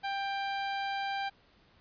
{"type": "tone", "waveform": "sawtooth", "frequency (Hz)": 790, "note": "G5", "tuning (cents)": 13, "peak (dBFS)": -28, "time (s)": [0.03, 1.3], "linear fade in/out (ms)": 20, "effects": ["pink hiss -64 dBFS RMS until 1.8 s", "resampled to 11025 Hz"]}